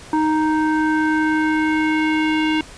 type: tone with low-pass filter sweep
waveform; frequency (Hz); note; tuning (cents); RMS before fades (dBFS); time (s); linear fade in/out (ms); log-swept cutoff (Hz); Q
square; 311.1; D#4; 0; -18; 0.13-2.61; 2; 1100 to 2800; 2.8
effects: pink hiss -40 dBFS RMS until 2.77 s + resampled to 22050 Hz